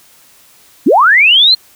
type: linear sweep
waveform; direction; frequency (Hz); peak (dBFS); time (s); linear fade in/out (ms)
sine; up; 196 to 4249; -4; 0.86-1.55; 10
effects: white hiss -45 dBFS RMS until 1.75 s